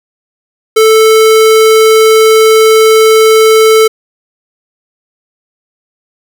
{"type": "tone", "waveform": "square", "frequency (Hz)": 440, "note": "A4", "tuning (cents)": 0, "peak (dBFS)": -3, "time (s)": [0.76, 3.88], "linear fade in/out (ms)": 10, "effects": []}